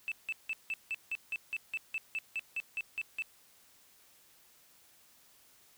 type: tone bursts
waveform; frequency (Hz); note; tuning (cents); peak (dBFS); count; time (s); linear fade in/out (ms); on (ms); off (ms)
sine; 2637; E7; 0; -31; 16; 0.08-3.222; 0; 37; 170
effects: tanh soft clip ceiling -29 dBFS + white hiss -63 dBFS RMS until 5.77 s